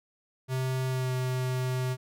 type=tone with pitch glide; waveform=square; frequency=130 to 128.06 Hz; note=C3 to C3; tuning=-11 to -37 cents; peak=-28 dBFS; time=0.48-1.97 s; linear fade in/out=50 ms; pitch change=-26 cents; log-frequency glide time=0.88-1.1 s; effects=none